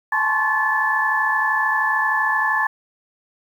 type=tone cluster; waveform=sine; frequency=845 / 878 / 1043 / 1113 / 1739 Hz; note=G#5 / A5 / C6 / C#6 / A6; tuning=+30 / -4 / -6 / +7 / -21 cents; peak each=-28 / -25 / -24 / -27 / -19 dBFS; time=0.12-2.67 s; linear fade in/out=5 ms; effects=8-bit